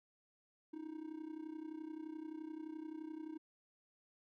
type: tone with amplitude modulation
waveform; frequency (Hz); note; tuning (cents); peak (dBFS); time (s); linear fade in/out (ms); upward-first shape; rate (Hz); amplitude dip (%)
triangle; 313.6; D#4; +14; -39; 0.73-3.38; 10; sine; 31.6; 80
effects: none